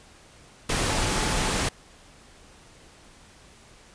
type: tone in noise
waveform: sine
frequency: 866 Hz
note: A5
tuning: 28 cents flat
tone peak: -36 dBFS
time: 0.9-1.48 s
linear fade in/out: 5 ms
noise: pink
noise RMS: -25 dBFS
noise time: 0.69-1.69 s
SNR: -14 dB
effects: pink hiss -52 dBFS RMS until 3.94 s + resampled to 22050 Hz